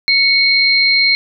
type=tone pair together; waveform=sine; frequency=2215 / 4181 Hz; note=C#7 / C8; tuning=-2 / -2 cents; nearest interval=major seventh; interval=1100 cents; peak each=-12 dBFS; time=0.08-1.15 s; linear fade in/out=0 ms; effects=none